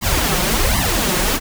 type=noise with flanger; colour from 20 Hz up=pink; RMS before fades=-17 dBFS; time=0.01-1.4 s; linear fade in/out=50 ms; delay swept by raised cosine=1 to 5.6 ms; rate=1.3 Hz; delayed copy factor=+0.9; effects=none